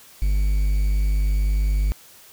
triangle tone with quantisation, 50.1 Hz, G1, 38 cents sharp, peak -15 dBFS, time 0.22-1.92 s, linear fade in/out 0 ms, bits 7, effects white hiss -48 dBFS RMS until 2.32 s

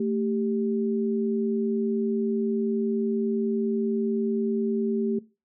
sine tone pair together, 222.6 / 392.8 Hz, A3 / G4, +20 / +4 cents, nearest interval minor seventh, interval 984 cents, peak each -25 / -27 dBFS, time 0-5.19 s, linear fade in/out 5 ms, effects noise-tail reverb RT60 0.3 s tail -21 dB re dry

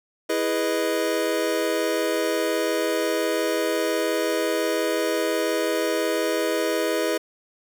square chord, E major seventh, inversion none, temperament equal, 329.6 / 415.3 / 493.9 / 622.3 Hz, E4 / G#4 / B4 / D#5, 0 / 0 / 0 / 0 cents, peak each -28 dBFS, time 0.29-7.18 s, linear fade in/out 10 ms, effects none

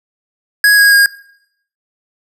square tone with pitch steps, 1663 / 1644.8 / 1626.9 Hz, G#6 / G#6 / G#6, +2 / -17 / -36 cents, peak -6 dBFS, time 0.64-1.06 s, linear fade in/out 2 ms, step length 140 ms, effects noise-tail reverb RT60 0.7 s tail -20 dB re dry

